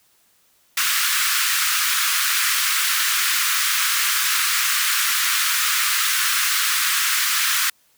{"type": "high-pass noise", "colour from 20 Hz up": "pink", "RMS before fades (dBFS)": -20, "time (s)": [0.77, 7.7], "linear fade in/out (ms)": 5, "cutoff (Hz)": 1200, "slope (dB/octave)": 48, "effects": ["white hiss -60 dBFS RMS until 7.97 s"]}